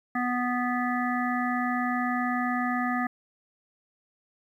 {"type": "harmonic tone", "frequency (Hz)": 246.9, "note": "B3", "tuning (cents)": 0, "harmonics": [1, 3, 5, 7, 8], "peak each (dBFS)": [-28, -31, -32, -34, -36], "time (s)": [0.15, 3.07], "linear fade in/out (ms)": 5, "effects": ["10-bit"]}